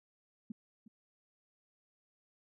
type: tone with echo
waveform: sine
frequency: 220 Hz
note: A3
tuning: in tune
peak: -38 dBFS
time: 0.5-0.52 s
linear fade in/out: 5 ms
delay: 360 ms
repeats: 1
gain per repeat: -15 dB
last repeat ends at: 0.88 s
effects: none